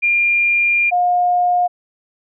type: tone pair in turn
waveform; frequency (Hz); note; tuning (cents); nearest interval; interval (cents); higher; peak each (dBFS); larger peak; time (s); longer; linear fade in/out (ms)
sine; 2400 / 713.5; D7 / F5; +37 / +37; octave + major sixth; 2100; first; -12; neither; 0.02-0.91 / 0.91-1.68; first; 20
effects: none